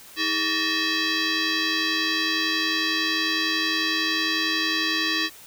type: tone with frequency modulation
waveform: sine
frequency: 1046.5 Hz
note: C6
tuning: in tune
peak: -21 dBFS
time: 0.16-5.3 s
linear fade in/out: 50 ms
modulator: 728 Hz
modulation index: 5.5
effects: white hiss -46 dBFS RMS until 5.46 s